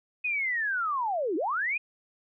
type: linear two-way sweep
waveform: sine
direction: down then up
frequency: 2526 to 293.7 to 2526 Hz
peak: -26 dBFS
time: 0.24-1.78 s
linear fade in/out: 10 ms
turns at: 1.36 s
effects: none